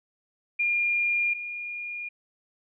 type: tone pair in turn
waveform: sine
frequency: 2410 / 2423 Hz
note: D7 / D#7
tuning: +44 / -47 cents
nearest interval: unison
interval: 9 cents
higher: second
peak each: -22 / -32 dBFS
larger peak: first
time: 0.59-1.34 / 1.34-2.09 s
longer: neither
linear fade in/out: 10 ms
effects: none